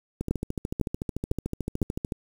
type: two click trains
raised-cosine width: 3 ms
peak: -16 / -11 dBFS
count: 27 / 4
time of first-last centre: 0.21-2.122 / 0.31-1.818 s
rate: 13.6 / 1.99 Hz
effects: 7-bit